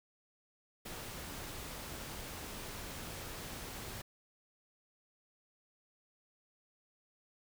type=noise; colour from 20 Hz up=pink; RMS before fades=-45 dBFS; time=0.85-4.02 s; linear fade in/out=10 ms; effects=none